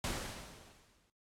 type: noise with exponential decay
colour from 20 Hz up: pink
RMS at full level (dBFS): -35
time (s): 0.04-1.1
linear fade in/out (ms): 1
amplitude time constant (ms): 230
effects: low-pass 10000 Hz 12 dB/octave + AAC 64 kbps